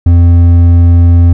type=tone with hard clipping; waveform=triangle; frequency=86 Hz; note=F2; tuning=26 cents flat; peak=-3 dBFS; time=0.06-1.33 s; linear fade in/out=5 ms; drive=9 dB; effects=none